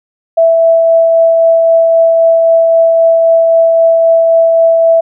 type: tone with tremolo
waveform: sine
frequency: 660 Hz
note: E5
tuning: 2 cents sharp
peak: -3 dBFS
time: 0.37-5.01 s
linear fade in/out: 10 ms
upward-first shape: triangle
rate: 3.8 Hz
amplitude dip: 25%
effects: none